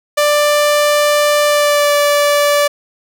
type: tone with pitch glide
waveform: sawtooth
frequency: 590 to 581.2 Hz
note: D5 to D5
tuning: +8 to -18 cents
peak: -6 dBFS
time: 0.17-2.68 s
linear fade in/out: 10 ms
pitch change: -26 cents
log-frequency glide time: 1.46-1.94 s
effects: none